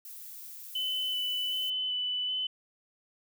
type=noise; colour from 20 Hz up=violet; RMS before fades=-45 dBFS; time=0.05-1.7 s; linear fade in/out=2 ms
type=tone with vibrato; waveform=sine; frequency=3006 Hz; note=F#7; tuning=27 cents sharp; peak=-29 dBFS; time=0.75-2.47 s; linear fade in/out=5 ms; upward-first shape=square; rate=1.3 Hz; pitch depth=11 cents each way
effects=none